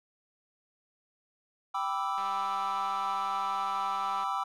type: chord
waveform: triangle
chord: E minor seventh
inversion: first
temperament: equal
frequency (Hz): 784 / 987.8 / 1174.7 / 1318.5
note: G5 / B5 / D6 / E6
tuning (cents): 0 / 0 / 0 / 0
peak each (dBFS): -33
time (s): 1.74-4.44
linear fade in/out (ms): 10
type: click train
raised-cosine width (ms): 0.3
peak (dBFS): -31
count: 406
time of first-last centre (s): 2.18-4.236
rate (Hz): 197
effects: none